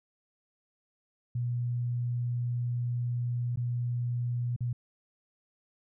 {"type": "tone with dropouts", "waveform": "sine", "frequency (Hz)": 121.2, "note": "B2", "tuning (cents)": -32, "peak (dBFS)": -28, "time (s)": [1.35, 4.73], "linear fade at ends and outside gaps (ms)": 5, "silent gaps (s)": [[3.56, 3.572], [4.563, 4.606]], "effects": []}